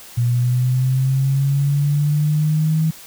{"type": "linear sweep", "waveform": "sine", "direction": "up", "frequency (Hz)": [119.1, 160], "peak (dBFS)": -14, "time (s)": [0.17, 2.91], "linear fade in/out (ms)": 10, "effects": ["white hiss -40 dBFS RMS until 3.06 s"]}